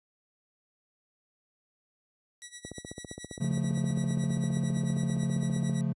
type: tone with tremolo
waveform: 5% pulse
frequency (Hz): 1937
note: B6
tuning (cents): -34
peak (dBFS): -29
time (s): 2.42-5.81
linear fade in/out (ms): 0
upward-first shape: sine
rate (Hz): 9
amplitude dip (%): 85
type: click train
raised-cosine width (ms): 2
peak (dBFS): -26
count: 47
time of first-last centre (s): 2.65-5.696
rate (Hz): 15.1
type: chord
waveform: triangle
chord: Db augmented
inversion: none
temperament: equal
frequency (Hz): 138.59 / 174.61 / 220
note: Db3 / F3 / A3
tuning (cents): 0 / 0 / 0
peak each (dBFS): -28 / -29 / -31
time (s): 3.4-5.93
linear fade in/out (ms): 10
effects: high-pass 60 Hz 12 dB/octave + resampled to 24000 Hz